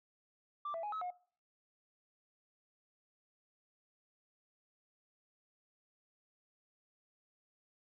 sine tone with pitch steps, 1175 / 663 / 834 / 1286 / 720 Hz, D6 / E5 / G#5 / E6 / F#5, +1 / +10 / +7 / -43 / -47 cents, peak -36 dBFS, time 0.65-1.105 s, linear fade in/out 5 ms, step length 91 ms, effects noise-tail reverb RT60 0.5 s tail -23 dB re dry + tanh soft clip ceiling -35 dBFS

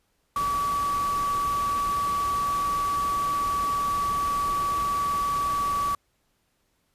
sine tone in noise, 1143 Hz, D6, 47 cents flat, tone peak -23 dBFS, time 0.36-5.95 s, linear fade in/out 2 ms, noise pink, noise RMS -37 dBFS, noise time 0.36-5.95 s, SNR +11 dB, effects pink hiss -71 dBFS RMS until 6.94 s + resampled to 32000 Hz

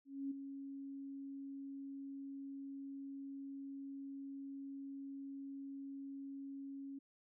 sine tone with ADSR envelope, 275.3 Hz, C#4, 12 cents flat, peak -37 dBFS, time 0.05-6.99 s, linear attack 260 ms, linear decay 9 ms, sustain -8 dB, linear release 9 ms, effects none

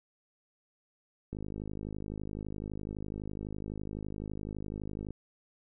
click train, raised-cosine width 3 ms, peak -26 dBFS, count 197, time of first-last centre 1.33-5.106 s, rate 51.9 Hz, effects none

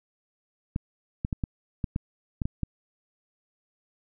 clicks, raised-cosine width 5 ms, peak -15 dBFS, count 9, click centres 0.761 / 1.249 / 1.328 / 1.438 / 1.842 / 1.961 / 2.418 / 2.455 / 2.633 s, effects none

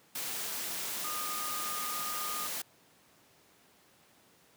sine tone in noise, 1225 Hz, D#6, 27 cents flat, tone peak -38 dBFS, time 1.04-2.47 s, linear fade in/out 5 ms, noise white, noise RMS -37 dBFS, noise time 0.15-2.62 s, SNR -4 dB, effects pink hiss -63 dBFS RMS until 4.56 s + high-pass 150 Hz 12 dB/octave

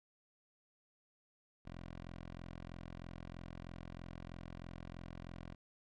10% pulse tone, 43.12 Hz, F1, 21 cents flat, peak -39 dBFS, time 1.65-5.55 s, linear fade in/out 10 ms, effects low-pass 4000 Hz 12 dB/octave

